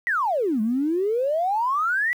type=exponential two-way sweep; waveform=triangle; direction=down then up; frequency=2002 to 208.9 to 2002 Hz; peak=-16 dBFS; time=0.07-2.13 s; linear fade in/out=0 ms; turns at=0.61 s; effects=tanh soft clip ceiling -18 dBFS + 9-bit